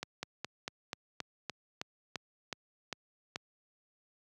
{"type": "slowing click train", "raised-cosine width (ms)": 0.2, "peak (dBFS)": -19, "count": 12, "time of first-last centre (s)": [0.03, 3.359], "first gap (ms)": 200, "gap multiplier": 1.08, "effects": ["high-pass 100 Hz 12 dB/octave"]}